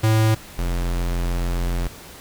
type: tone pair in turn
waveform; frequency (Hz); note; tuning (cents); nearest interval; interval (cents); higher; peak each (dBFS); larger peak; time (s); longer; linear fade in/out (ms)
square; 110 / 43.52; A2 / F1; 0 / -5; octave + major third; 1605; first; -15 / -21; first; 0.03-0.35 / 0.58-1.88; second; 10
effects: pink hiss -41 dBFS RMS until 2.2 s